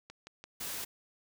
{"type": "click train", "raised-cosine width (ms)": 0.2, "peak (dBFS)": -30, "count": 5, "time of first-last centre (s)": [0.1, 0.78], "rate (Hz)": 5.88}
{"type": "noise", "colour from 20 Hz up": "white", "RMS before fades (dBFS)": -39, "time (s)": [0.6, 0.85], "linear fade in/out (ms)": 10}
{"effects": []}